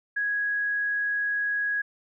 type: tone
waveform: sine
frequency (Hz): 1661.2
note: G#6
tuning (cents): 0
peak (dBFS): -24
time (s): 0.16-1.82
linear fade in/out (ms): 10
effects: none